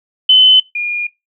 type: tone pair in turn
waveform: sine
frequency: 3037 / 2425 Hz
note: F#7 / D#7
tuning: +44 / -45 cents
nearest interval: major third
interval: 389 cents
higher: first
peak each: -4 / -16 dBFS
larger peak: first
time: 0.29-0.6 / 0.75-1.07 s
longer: second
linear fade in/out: 5 ms
effects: noise-tail reverb RT60 0.2 s tail -19 dB re dry